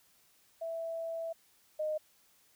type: tone pair in turn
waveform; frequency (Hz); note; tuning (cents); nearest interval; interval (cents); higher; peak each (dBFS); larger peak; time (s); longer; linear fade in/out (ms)
sine; 659.3 / 616.1; E5 / D#5; 0 / -17; minor second; 117; first; -35 / -31; second; 0.61-1.33 / 1.79-1.98; first; 10
effects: white hiss -67 dBFS RMS until 2.55 s